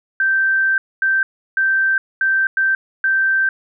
sine tone bursts at uneven times, 1561 Hz, G6, 8 cents flat, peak -13 dBFS, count 6, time 0.2-0.78 / 1.02-1.23 / 1.57-1.98 / 2.21-2.47 / 2.57-2.75 / 3.04-3.49 s, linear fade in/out 2 ms, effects none

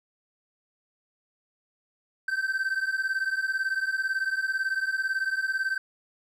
triangle beating tone pair, 1545 / 1563 Hz, G6 / G6, -26 / -6 cents, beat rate 18 Hz, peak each -26 / -28 dBFS, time 2.28-5.78 s, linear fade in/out 5 ms, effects none

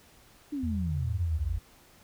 sine exponential sweep, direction down, 302.9 to 49 Hz, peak -30 dBFS, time 0.52-1.59 s, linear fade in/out 10 ms
sine tone with pitch glide, 83 to 82.43 Hz, E2 to E2, +12 to 0 cents, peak -30 dBFS, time 0.63-1.58 s, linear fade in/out 5 ms, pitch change -12 cents, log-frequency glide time 0.95-1.37 s
effects pink hiss -58 dBFS RMS until 2.03 s

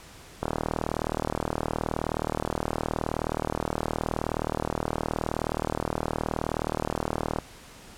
click train, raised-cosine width 1 ms, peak -12 dBFS, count 273, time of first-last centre 0.43-7.387 s, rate 39.1 Hz, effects pink hiss -48 dBFS RMS until 7.97 s + low-pass 11000 Hz 12 dB/octave

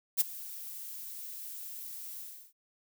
violet noise with ADSR envelope, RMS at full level -23 dBFS, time 0.17-2.53 s, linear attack 36 ms, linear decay 16 ms, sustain -20 dB, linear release 340 ms, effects none

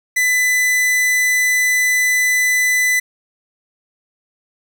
45% pulse tone, 2000 Hz, B6, 21 cents sharp, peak -13 dBFS, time 0.16-3 s, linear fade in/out 10 ms, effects none

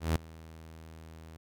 sawtooth tone with ADSR envelope, 80.5 Hz, E2, 41 cents flat, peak -20 dBFS, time 0-1.37 s, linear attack 160 ms, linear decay 4 ms, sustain -23 dB, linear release 5 ms, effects none

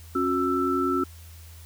sine tone cluster, 272.3 / 362.9 / 1326 Hz, C#4 / F#4 / E6, -31 / -34 / +10 cents, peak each -26 dBFS, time 0.15-1.04 s, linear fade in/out 5 ms, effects added 82 Hz sine -43 dBFS peak until 1.65 s + white hiss -52 dBFS RMS until 1.65 s

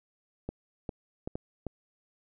clicks, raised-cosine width 2 ms, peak -21 dBFS, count 5, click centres 0.49 / 0.892 / 1.275 / 1.355 / 1.667 s, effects none

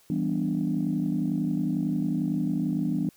sine chord, E minor seventh, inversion none, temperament equal, 164.81 / 196 / 246.9 / 293.7 Hz, E3 / G3 / B3 / D4, 0 / 0 / 0 / 0 cents, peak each -29 dBFS, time 0.1-3.09 s, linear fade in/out 2 ms, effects tanh soft clip ceiling -16 dBFS + white hiss -60 dBFS RMS until 3.16 s

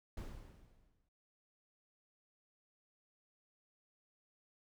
brown noise with exponential decay, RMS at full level -42 dBFS, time 0.17-1.09 s, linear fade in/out 5 ms, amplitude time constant 200 ms, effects none

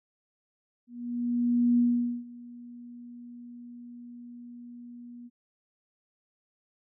sine tone with ADSR envelope, 240.7 Hz, B3, 44 cents flat, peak -19 dBFS, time 0.87-5.3 s, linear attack 910 ms, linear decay 460 ms, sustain -23 dB, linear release 37 ms, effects none

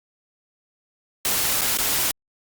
white noise with dropouts, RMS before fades -22 dBFS, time 1.25-2.11 s, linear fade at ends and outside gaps 0 ms, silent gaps 1.61-1.617 / 1.772-1.786 s, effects Opus 48 kbps

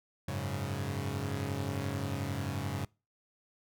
sawtooth chord, F# suspended second, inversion none, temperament equal, 92.5 / 103.83 / 138.59 Hz, F#2 / G#2 / C#3, 0 / 0 / 0 cents, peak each -34 / -34 / -33 dBFS, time 0.28-2.85 s, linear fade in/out 5 ms, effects noise-tail reverb RT60 0.3 s tail -25 dB re dry

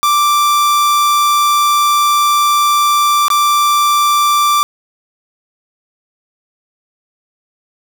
45% pulse tone with dropouts, 1175 Hz, D6, 1 cent sharp, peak -9 dBFS, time 0.03-4.63 s, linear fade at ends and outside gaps 0 ms, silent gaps 3.282-3.302 s, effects none

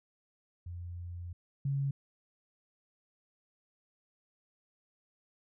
sine tone pair in turn, 87.31 / 138.6 Hz, F2 / C#3, 0 / 0 cents, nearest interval minor sixth, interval 800 cents, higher second, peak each -39 / -29 dBFS, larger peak second, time 0.66-1.33 / 1.65-1.91 s, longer first, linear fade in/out 5 ms, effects none

